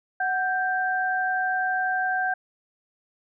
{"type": "tone pair together", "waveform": "sine", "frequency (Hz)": [742.4, 1573], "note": ["F#5", "G6"], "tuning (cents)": [6, 6], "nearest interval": "octave + minor second", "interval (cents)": 1300, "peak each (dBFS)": [-25, -25], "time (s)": [0.2, 2.34], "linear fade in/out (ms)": 5, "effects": []}